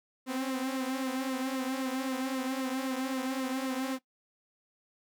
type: tone with flanger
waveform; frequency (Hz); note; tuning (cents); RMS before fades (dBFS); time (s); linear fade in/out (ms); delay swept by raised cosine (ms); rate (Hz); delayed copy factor
sawtooth; 262.3; C4; +4; -33; 0.26-3.99; 50; 1.2 to 6; 3.8; -0.65
effects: noise-tail reverb RT60 0.1 s tail -17 dB re dry